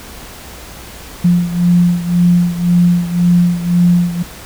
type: beating tone pair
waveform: sine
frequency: 174.61 / 176.51 Hz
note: F3 / F3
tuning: 0 / +19 cents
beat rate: 1.9 Hz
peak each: -10 / -14 dBFS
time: 1.24-4.23 s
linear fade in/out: 10 ms
effects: added 60 Hz sine -39 dBFS peak until 4.45 s + pink hiss -33 dBFS RMS until 4.45 s